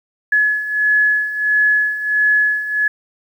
sine beating tone pair, 1700 / 1701.5 Hz, G#6 / G#6, +40 / +41 cents, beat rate 1.5 Hz, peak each -19 / -14 dBFS, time 0.32-2.88 s, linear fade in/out 5 ms, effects 8-bit

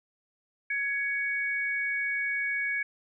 sine tone pair together, 1670 / 2236 Hz, G#6 / C#7, +9 / +14 cents, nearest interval perfect fourth, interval 505 cents, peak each -31 / -29 dBFS, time 0.7-2.83 s, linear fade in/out 5 ms, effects none

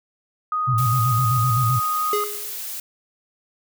sine tone, 1244.5 Hz, D#6, in tune, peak -20 dBFS, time 0.52-2.24 s, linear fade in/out 2 ms
sine tone with vibrato, 120.3 Hz, B2, 45 cents flat, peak -18 dBFS, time 0.67-1.8 s, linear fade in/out 20 ms, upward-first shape square, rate 7.8 Hz, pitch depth 110 cents each way
blue noise, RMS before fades -31 dBFS, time 0.78-2.8 s, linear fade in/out 2 ms
square tone with exponential decay, 415.3 Hz, G#4, in tune, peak -19 dBFS, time 2.13-2.59 s, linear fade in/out 2 ms, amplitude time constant 99 ms
effects none

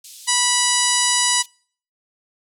white band-pass noise, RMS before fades -41 dBFS, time 0.04-1.46 s, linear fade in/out 5 ms, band 3300 to 11000 Hz, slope 24 dB/octave
harmonic tone, 980 Hz, B5, 14 cents flat, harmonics 1 / 2 / 3 / 4 / 5 / 6 / 7 / 8 / 9 / 10, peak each -25 / -25 / -25 / -25 / -25 / -25 / -25 / -25 / -25 / -25 dBFS, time 0.27-1.43 s, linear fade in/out 20 ms
effects noise-tail reverb RT60 0.5 s tail -26 dB re dry

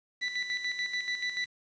30% pulse tone with tremolo, 1978 Hz, B6, 2 cents sharp, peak -26 dBFS, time 0.21-1.46 s, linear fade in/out 20 ms, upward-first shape square, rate 6.9 Hz, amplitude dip 55%, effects resampled to 16000 Hz + 9-bit

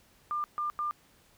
sine tone bursts at uneven times, 1199 Hz, D6, 36 cents sharp, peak -29 dBFS, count 3, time 0.31-0.44 / 0.58-0.7 / 0.79-0.91 s, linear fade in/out 0 ms, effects pink hiss -63 dBFS RMS until 1.37 s

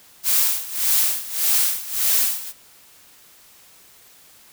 blue noise with tremolo, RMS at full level -17 dBFS, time 0.23-2.53 s, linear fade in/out 50 ms, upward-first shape sine, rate 1.7 Hz, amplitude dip 85%, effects white hiss -50 dBFS RMS until 4.52 s

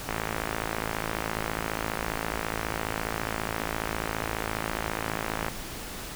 click train, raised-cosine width 0.5 ms, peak -13 dBFS, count 296, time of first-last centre 0.09-5.483 s, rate 54.7 Hz, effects pink hiss -38 dBFS RMS until 6.15 s

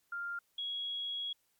sine tone pair in turn, 1396.9 / 3322 Hz, F6 / G#7, 0 / 0 cents, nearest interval octave + minor third, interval 1500 cents, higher second, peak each -36 / -35 dBFS, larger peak second, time 0.12-0.39 / 0.58-1.33 s, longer second, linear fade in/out 5 ms, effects white hiss -75 dBFS RMS until 1.59 s + MP3 96 kbps

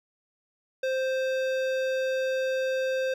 sine tone with hard clipping, 523.3 Hz, C5, in tune, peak -27 dBFS, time 0.83-3.14 s, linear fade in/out 5 ms, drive 15 dB, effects none

